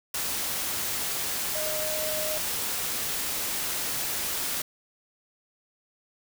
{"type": "tone in noise", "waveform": "sine", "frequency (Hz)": 618, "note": "D#5", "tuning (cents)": -12, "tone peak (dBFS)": -32, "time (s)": [1.55, 2.38], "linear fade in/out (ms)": 5, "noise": "white", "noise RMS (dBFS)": -30, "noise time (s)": [0.14, 4.62], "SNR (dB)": -5, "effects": []}